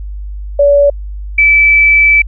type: tone pair in turn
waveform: sine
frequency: 571 / 2311 Hz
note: D5 / D7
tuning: -49 / -28 cents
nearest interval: 2 octaves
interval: 2421 cents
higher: second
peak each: -4 dBFS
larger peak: neither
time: 0.59-0.9 / 1.38-2.22 s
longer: second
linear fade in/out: 5 ms
effects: added 50 Hz sine -20 dBFS peak until 2.27 s